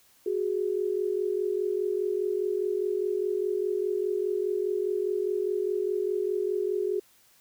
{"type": "tone pair together", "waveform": "sine", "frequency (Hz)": [370, 414.9], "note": ["F#4", "G#4"], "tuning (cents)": [0, -2], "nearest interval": "major second", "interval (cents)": 198, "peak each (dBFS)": -28, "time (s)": [0.26, 7], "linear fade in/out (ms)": 5, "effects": ["white hiss -61 dBFS RMS until 7.4 s"]}